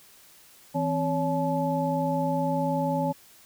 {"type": "tone cluster", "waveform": "sine", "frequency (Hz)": [163.2, 262.3, 563, 861], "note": ["E3", "C4", "C#5", "A5"], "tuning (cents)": [-17, 4, 27, -38], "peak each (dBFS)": -29, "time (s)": [0.74, 3.13], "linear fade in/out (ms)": 20, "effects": ["white hiss -54 dBFS RMS until 3.45 s"]}